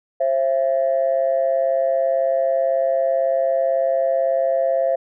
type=tone pair together; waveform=sine; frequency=532.9 / 671 Hz; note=C5 / E5; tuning=+32 / +31 cents; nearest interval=major third; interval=399 cents; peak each=-18 dBFS; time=0.2-4.96 s; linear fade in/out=10 ms; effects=tanh soft clip ceiling -10 dBFS